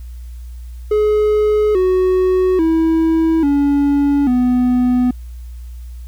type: tone with pitch steps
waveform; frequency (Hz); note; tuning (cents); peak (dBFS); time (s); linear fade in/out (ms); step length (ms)
triangle; 423.3 / 370.6 / 324.5 / 284.2 / 248.8; G#4 / F#4 / E4 / C#4 / B3; +33 / +3 / -27 / +43 / +13; -9; 0.91-5.11; 5; 840
effects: added 60 Hz sine -28 dBFS peak until 6.07 s + white hiss -53 dBFS RMS until 6.07 s